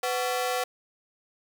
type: ring-modulated tone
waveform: sawtooth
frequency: 622.3 Hz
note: D#5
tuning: in tune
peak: -19 dBFS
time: 0.03-0.64 s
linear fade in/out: 5 ms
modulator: 121 Hz
effects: 9-bit